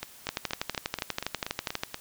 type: two click trains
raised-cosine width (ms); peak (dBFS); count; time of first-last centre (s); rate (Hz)
0.2; -11 / -15; 20 / 9; 0.29-1.835 / 0.03-1.944; 12.3 / 4.18
effects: white hiss -51 dBFS RMS until 2 s